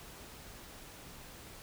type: silence
effects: pink hiss -51 dBFS RMS until 1.62 s